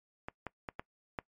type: clicks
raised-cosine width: 0.5 ms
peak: -24 / -23 / -23 / -23 / -20 dBFS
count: 5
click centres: 0.285 / 0.467 / 0.688 / 0.795 / 1.188 s
effects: noise-tail reverb RT60 0.1 s tail -22 dB re dry + MP3 64 kbps